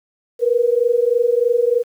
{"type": "tone pair together", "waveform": "sine", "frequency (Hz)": [467.3, 490.5], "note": ["A#4", "B4"], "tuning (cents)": [4, -12], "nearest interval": "minor second", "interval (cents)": 84, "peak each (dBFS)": -16, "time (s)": [0.39, 1.84], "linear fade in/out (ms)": 50, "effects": ["8-bit"]}